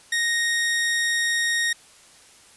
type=tone; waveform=sawtooth; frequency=1864.7 Hz; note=A#6; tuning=in tune; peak=-17 dBFS; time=0.12-1.73 s; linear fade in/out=5 ms; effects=white hiss -51 dBFS RMS until 2.56 s + resampled to 24000 Hz